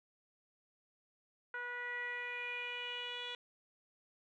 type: tone with low-pass filter sweep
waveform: 10% pulse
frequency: 487.3 Hz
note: B4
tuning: 23 cents flat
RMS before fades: -42 dBFS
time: 1.54-3.35 s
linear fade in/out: 2 ms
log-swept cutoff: 1600 to 3500 Hz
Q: 5.6
effects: none